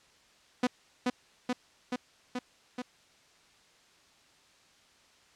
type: tone with echo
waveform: sawtooth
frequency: 249 Hz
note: B3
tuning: 14 cents sharp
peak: -20 dBFS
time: 0.63-0.67 s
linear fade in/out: 5 ms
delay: 430 ms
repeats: 5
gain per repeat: -2 dB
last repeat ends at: 2.82 s
effects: white hiss -62 dBFS RMS until 5.35 s + low-pass 6000 Hz 12 dB/octave